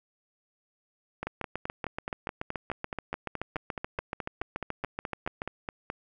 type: two click trains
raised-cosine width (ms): 0.5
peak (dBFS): -18 / -17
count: 23 / 30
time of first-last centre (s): 1.23-5.901 / 1.27-5.419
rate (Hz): 4.71 / 6.99
effects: none

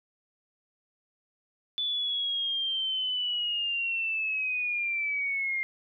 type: linear sweep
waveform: sine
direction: down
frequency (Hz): 3485 to 2109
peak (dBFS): -27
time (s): 1.78-5.63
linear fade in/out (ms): 0
effects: none

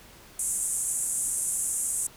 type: band-pass noise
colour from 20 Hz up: white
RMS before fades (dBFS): -29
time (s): 0.39-2.07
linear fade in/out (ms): 5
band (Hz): 7500 to 10000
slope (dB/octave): 48
effects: pink hiss -51 dBFS RMS until 2.16 s

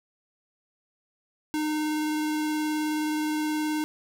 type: tone with vibrato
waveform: square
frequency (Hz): 305.8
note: D#4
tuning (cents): -30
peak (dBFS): -26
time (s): 1.54-3.84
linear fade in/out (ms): 0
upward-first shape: sine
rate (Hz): 19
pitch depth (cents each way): 9
effects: none

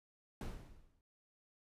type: noise with exponential decay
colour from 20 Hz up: brown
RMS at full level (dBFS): -37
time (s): 0.41-1.01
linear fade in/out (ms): 1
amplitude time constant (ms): 130
effects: resampled to 32000 Hz

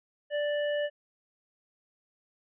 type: tone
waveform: square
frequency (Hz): 587.3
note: D5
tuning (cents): 0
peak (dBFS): -28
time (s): 0.3-0.9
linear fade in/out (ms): 50
effects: resampled to 8000 Hz

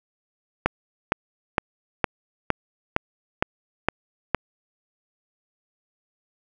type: click train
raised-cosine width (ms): 0.5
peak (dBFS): -3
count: 9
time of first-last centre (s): 0.66-4.347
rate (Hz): 2.17
effects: none

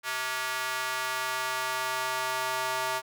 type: tone with high-pass filter sweep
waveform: square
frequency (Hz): 129.2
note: C3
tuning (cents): -21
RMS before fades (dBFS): -31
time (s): 0.03-3.02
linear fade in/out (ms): 50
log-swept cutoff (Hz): 1400 to 870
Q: 1.5
effects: none

